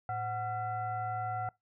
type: tone with frequency modulation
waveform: sine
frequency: 740 Hz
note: F#5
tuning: in tune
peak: -32 dBFS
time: 0.09-1.49 s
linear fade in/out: 2 ms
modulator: 629 Hz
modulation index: 0.85
effects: noise-tail reverb RT60 0.2 s tail -24 dB re dry